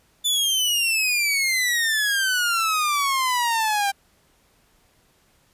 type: exponential sweep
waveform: sawtooth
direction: down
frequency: 3520 to 784 Hz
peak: -16 dBFS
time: 0.24-3.92 s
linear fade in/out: 20 ms
effects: pink hiss -61 dBFS RMS until 5.53 s + resampled to 32000 Hz